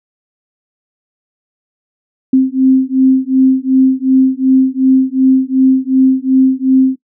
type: beating tone pair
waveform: sine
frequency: 261.1 / 263.8 Hz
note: C4 / C4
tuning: -3 / +14 cents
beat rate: 2.7 Hz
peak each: -10 dBFS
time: 2.33-6.96 s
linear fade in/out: 5 ms
effects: noise-tail reverb RT60 0.1 s tail -18 dB re dry